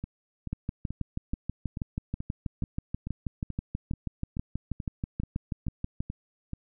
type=two click trains; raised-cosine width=5 ms; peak=-18 / -22 dBFS; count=35 / 16; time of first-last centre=0.53-6.005 / 0.04-6.534 s; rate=6.21 / 2.31 Hz; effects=none